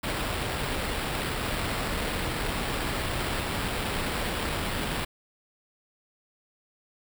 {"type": "noise with sample-and-hold", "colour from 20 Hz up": "pink", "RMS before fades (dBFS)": -30, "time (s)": [0.03, 5.05], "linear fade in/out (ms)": 10, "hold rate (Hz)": 6300, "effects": []}